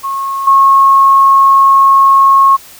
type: tone with level steps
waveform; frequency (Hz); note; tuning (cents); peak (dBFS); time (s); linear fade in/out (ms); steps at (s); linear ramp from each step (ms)
sine; 1090; C#6; -29; -14 / -3; 0.03-2.57; 20; 0.47; 5
effects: white hiss -36 dBFS RMS until 2.79 s